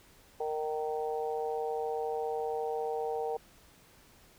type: harmonic tone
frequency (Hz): 154.6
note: D#3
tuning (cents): -11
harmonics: 3 / 4 / 5 / 6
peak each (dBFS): -33 / -42 / -36 / -45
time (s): 0.4-3.37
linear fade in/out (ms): 5
effects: pink hiss -60 dBFS RMS until 4.38 s